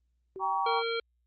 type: tone with exponential decay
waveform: sine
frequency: 381.2 Hz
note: G4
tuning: 48 cents flat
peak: -36 dBFS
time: 0.36-0.76 s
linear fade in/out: 0 ms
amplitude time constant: 85 ms
type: chord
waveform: sine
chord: G diminished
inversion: none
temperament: just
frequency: 784 / 940.8 / 1128.9 Hz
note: G5 / Bb5 / Db6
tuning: 0 / +16 / +31 cents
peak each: -31 dBFS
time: 0.39-0.83 s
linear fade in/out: 50 ms
type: harmonic tone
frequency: 460.7 Hz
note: A#4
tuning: 20 cents flat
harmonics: 1 / 3 / 5 / 7 / 9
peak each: -31 / -36 / -38 / -39 / -41 dBFS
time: 0.66-1 s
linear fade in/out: 5 ms
effects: added 60 Hz sine -70 dBFS peak until 1.26 s + Opus 32 kbps

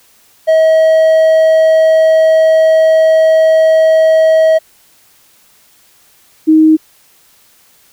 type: tone pair in turn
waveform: triangle / sine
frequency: 639 / 314.2 Hz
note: D#5 / D#4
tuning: +46 / +17 cents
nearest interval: octave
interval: 1229 cents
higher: first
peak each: -3 dBFS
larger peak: neither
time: 0.47-4.59 / 6.47-6.77 s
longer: first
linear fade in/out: 20 ms
effects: white hiss -48 dBFS RMS until 7.92 s

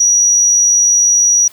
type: tone with amplitude modulation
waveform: sine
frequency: 5800 Hz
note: F#8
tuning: 35 cents flat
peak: -6 dBFS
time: 0-1.48 s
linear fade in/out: 5 ms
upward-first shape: sine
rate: 206 Hz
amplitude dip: 25%
effects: white hiss -42 dBFS RMS until 1.52 s

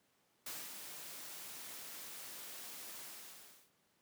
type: noise with ADSR envelope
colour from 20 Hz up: white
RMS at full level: -44 dBFS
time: 0.46-3.71 s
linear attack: 6 ms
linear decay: 230 ms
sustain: -5 dB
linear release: 710 ms
effects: pink hiss -75 dBFS RMS until 4.01 s + high-pass 150 Hz 12 dB/octave

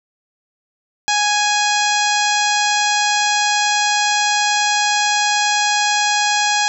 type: harmonic tone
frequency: 830.6 Hz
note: G#5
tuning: in tune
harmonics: 1 / 2 / 3 / 4 / 5 / 6 / 7 / 8 / 9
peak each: -18 / -21 / -23 / -24 / -25 / -26 / -26 / -27 / -28 dBFS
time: 1.08-6.68 s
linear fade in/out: 0 ms
effects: none

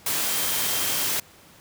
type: tone in noise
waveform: sine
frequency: 3180 Hz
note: G7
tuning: 24 cents sharp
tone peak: -36 dBFS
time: 0.25-1.08 s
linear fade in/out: 5 ms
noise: white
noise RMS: -25 dBFS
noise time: 0.06-1.2 s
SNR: -14 dB
effects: pink hiss -51 dBFS RMS until 1.6 s + high-pass 80 Hz 12 dB/octave

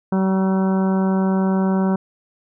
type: harmonic tone with a mistuned harmonic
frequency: 190.5 Hz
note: G3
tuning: 49 cents flat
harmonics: 1 / 2 / 3 / 4 / 5 / 6 / 7 / 8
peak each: -16 / -25 / -29 / -31 / -30 / -38 / -36 / -39 dBFS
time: 0.12-1.96 s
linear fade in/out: 5 ms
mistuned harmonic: 6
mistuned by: -32 cents
effects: none

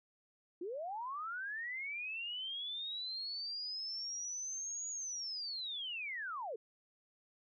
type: linear two-way sweep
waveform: sine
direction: up then down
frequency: 325.8 to 6800 to 402.2 Hz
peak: -39 dBFS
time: 0.61-6.56 s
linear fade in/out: 5 ms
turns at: 4.89 s
effects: none

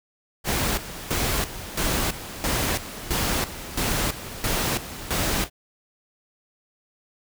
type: noise with tremolo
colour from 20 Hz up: pink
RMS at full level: -24 dBFS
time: 0.44-5.5 s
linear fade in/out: 50 ms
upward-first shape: square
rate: 1.5 Hz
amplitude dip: 75%
effects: none

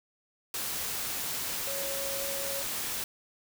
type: tone in noise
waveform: sine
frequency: 552 Hz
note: C#5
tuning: 7 cents flat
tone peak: -37 dBFS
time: 1.67-2.62 s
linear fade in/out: 2 ms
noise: white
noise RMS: -34 dBFS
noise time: 0.54-3.04 s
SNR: -6 dB
effects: none

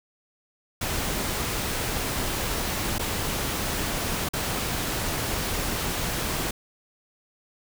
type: noise with dropouts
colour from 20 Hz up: pink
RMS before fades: -28 dBFS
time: 0.81-6.51 s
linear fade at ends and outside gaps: 5 ms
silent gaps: 2.984-2.993 / 4.289-4.334 s
effects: none

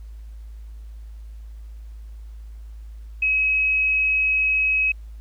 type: tone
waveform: sine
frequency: 2553 Hz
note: D#7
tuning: 44 cents sharp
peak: -17 dBFS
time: 3.22-4.92 s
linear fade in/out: 5 ms
effects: added 54 Hz sine -35 dBFS peak until 5.2 s + pink hiss -62 dBFS RMS until 5.2 s

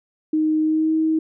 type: tone with pitch glide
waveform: sine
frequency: 311.1 to 317.3 Hz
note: D#4 to D#4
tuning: 0 to +34 cents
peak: -16 dBFS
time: 0.33-1.19 s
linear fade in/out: 5 ms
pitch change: +34 cents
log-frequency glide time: 0.61-0.93 s
effects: none

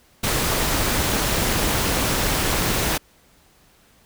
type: noise with amplitude modulation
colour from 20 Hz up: pink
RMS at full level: -19 dBFS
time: 0.23-2.98 s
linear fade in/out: 10 ms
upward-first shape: sine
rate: 258 Hz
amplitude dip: 50%
effects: pink hiss -56 dBFS RMS until 4.05 s

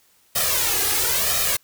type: noise with flanger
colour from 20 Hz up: white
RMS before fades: -21 dBFS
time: 0.35-1.57 s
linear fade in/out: 10 ms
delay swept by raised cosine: 1.6 to 2.45 ms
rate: 0.99 Hz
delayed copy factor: +0.95
effects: white hiss -59 dBFS RMS until 1.63 s

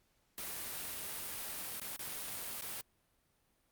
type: noise with dropouts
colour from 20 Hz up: white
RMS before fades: -42 dBFS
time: 0.38-2.81 s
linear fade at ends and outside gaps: 0 ms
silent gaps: 1.798-1.816 / 1.963-1.993 / 2.61-2.622 s
effects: pink hiss -75 dBFS RMS until 3.71 s + Opus 48 kbps

